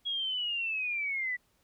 sine linear sweep, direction down, 3322 to 1945 Hz, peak -30 dBFS, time 0.05-1.37 s, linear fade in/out 20 ms, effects pink hiss -71 dBFS RMS until 1.63 s

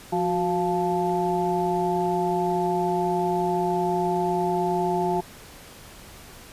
harmonic tone with a mistuned harmonic, 174.61 Hz, F3, in tune, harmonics 1 / 2 / 4 / 5, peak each -29 / -25 / -27 / -27 dBFS, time 0.12-5.21 s, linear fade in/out 10 ms, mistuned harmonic 2, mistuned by +78 cents, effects pink hiss -45 dBFS RMS until 6.52 s + resampled to 32000 Hz

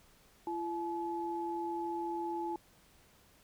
sine tone pair together, 340 / 856.7 Hz, F4 / A5, -46 / -46 cents, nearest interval octave + major third, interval 1600 cents, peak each -37 / -37 dBFS, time 0.47-2.56 s, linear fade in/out 2 ms, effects pink hiss -64 dBFS RMS until 3.43 s

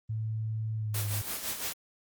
sine tone with pitch glide, 110 to 103.23 Hz, A2 to G#2, 0 to -10 cents, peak -30 dBFS, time 0.09-1.22 s, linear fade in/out 10 ms, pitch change -110 cents, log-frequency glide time 0.76-1.07 s
white noise with tremolo, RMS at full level -33 dBFS, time 0.94-1.73 s, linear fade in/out 5 ms, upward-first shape sine, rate 5.9 Hz, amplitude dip 60%
effects Opus 24 kbps

